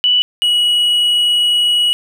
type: tone pair in turn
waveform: sine / triangle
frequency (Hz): 2960 / 2918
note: F#7 / F#7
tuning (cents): 0 / -25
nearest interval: unison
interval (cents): 25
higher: first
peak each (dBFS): -9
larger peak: neither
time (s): 0.04-0.22 / 0.42-1.93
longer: second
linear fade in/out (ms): 0
effects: none